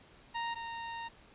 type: tone pair in turn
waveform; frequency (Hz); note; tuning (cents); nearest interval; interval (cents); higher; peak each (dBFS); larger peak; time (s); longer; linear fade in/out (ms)
sawtooth; 931 / 925.1; A#5 / A#5; -2 / -13; unison; 11; first; -30 / -35; first; 0.34-0.55 / 0.55-1.09; second; 20
effects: pink hiss -59 dBFS RMS until 1.34 s + resampled to 8000 Hz